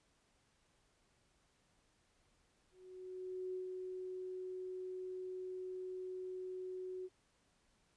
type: tone with ADSR envelope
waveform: sine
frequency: 370 Hz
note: F#4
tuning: in tune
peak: -39 dBFS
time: 2.71-7.09 s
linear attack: 830 ms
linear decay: 120 ms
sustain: -3 dB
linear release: 38 ms
effects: pink hiss -75 dBFS RMS until 7.96 s + resampled to 22050 Hz